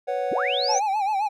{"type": "chord", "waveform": "triangle", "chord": "B suspended second", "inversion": "none", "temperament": "equal", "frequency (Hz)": [493.9, 554.4, 740], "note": ["B4", "C#5", "F#5"], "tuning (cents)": [0, 0, 0], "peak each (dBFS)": [-27, -25, -26], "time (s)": [0.07, 0.8], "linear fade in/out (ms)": 20}
{"type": "linear sweep", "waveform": "sine", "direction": "up", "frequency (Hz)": [82.4, 6500], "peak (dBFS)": -24, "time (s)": [0.31, 0.8], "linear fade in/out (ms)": 20}
{"type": "tone with vibrato", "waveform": "triangle", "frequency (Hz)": 817, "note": "G#5", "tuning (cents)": -29, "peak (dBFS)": -19, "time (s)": [0.68, 1.29], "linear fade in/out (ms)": 20, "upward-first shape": "sine", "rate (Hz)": 7.6, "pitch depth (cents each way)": 110}
{"effects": []}